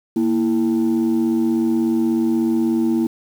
sine tone pair together, 233.1 / 329.6 Hz, A#3 / E4, 0 / 0 cents, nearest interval tritone, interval 600 cents, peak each -16 dBFS, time 0.16-3.07 s, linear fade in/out 5 ms, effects tanh soft clip ceiling -12 dBFS + 7-bit

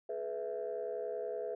sine chord, E major, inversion first, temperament equal with one note detuned, 423.3 / 493.9 / 659.3 Hz, G#4 / B4 / E5, +33 / 0 / 0 cents, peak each -39 / -39 / -40 dBFS, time 0.09-1.55 s, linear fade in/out 5 ms, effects tanh soft clip ceiling -29 dBFS

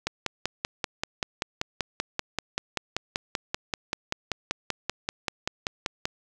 click train, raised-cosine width 0.2 ms, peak -9 dBFS, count 32, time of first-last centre 0.07-6.055 s, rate 5.18 Hz, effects none

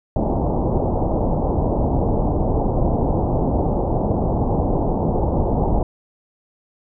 pink low-pass noise, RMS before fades -19 dBFS, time 0.16-5.83 s, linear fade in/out 2 ms, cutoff 880 Hz, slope 48 dB/octave, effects none

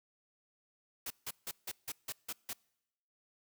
white noise bursts, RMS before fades -40 dBFS, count 8, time 1.06-2.532 s, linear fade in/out 5 ms, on 44 ms, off 160 ms, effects noise-tail reverb RT60 0.9 s tail -26 dB re dry

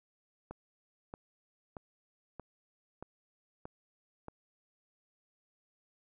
click train, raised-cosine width 1 ms, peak -29 dBFS, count 7, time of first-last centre 0.51-4.284 s, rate 1.59 Hz, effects none

